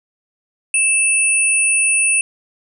sine tone pair together, 2637 / 9397 Hz, E7 / D9, 0 / 0 cents, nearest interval octave + minor seventh, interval 2200 cents, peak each -15 dBFS, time 0.74-2.21 s, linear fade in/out 2 ms, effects none

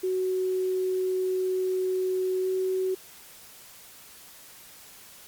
sine tone with pitch glide, 372.1 to 374.9 Hz, F#4 to F#4, +10 to +23 cents, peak -24 dBFS, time 0.03-2.95 s, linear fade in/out 10 ms, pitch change +13 cents, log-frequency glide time 2.41-2.48 s, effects white hiss -49 dBFS RMS until 5.27 s + Opus 48 kbps

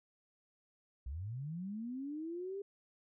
sine linear sweep, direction up, 58.27 to 405.2 Hz, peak -39 dBFS, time 1.06-2.62 s, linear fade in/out 5 ms, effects none

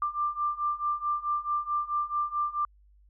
sine beating tone pair, 1183 / 1187.6 Hz, D6 / D6, +12 / +19 cents, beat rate 4.6 Hz, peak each -31 / -29 dBFS, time 0.02-2.65 s, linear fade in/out 2 ms, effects added 50 Hz sine -56 dBFS peak until 3.09 s

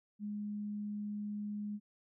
sine tone, 207.7 Hz, G#3, in tune, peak -37 dBFS, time 0.19-1.8 s, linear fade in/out 50 ms, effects none

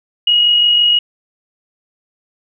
sine tone with amplitude modulation, 2892 Hz, F#7, 40 cents flat, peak -7 dBFS, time 0.27-0.99 s, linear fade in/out 5 ms, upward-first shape sine, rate 46.1 Hz, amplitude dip 30%, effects none

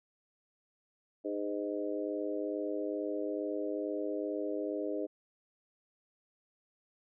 harmonic tone with a mistuned harmonic, 102.3 Hz, G#2, 26 cents flat, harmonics 3 / 4 / 5 / 6, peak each -37 / -38 / -39 / -40 dBFS, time 1.24-5.07 s, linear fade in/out 20 ms, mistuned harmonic 6, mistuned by +17 cents, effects none

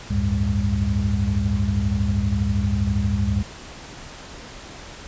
sine tone cluster, 71.5 / 93.5 / 106 / 201.7 Hz, D2 / F#2 / G#2 / G3, -46 / +19 / +36 / +50 cents, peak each -24 dBFS, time 0.1-3.43 s, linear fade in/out 10 ms, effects pink hiss -39 dBFS RMS until 5.07 s + resampled to 16000 Hz

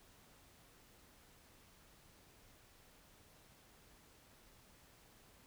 silence, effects pink hiss -65 dBFS RMS until 5.46 s

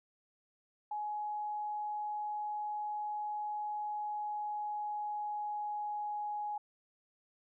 sine tone with pitch glide, 840 to 835.2 Hz, G#5 to G#5, +19 to +10 cents, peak -35 dBFS, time 0.91-6.58 s, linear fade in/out 5 ms, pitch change -9 cents, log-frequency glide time 3.68-6.21 s, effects none

